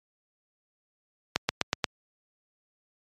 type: accelerating click train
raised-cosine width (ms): 0.2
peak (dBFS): -5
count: 5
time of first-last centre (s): 1.36-1.842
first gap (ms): 130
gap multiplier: 0.95
effects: high-pass 80 Hz 12 dB/octave + MP3 64 kbps